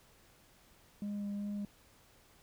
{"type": "tone with vibrato", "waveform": "sine", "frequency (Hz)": 203.8, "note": "G#3", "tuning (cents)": -32, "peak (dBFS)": -33, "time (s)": [1.02, 1.65], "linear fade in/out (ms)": 2, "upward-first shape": "sine", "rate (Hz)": 2.6, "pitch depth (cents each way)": 12, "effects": ["tanh soft clip ceiling -35 dBFS", "pink hiss -64 dBFS RMS until 2.42 s"]}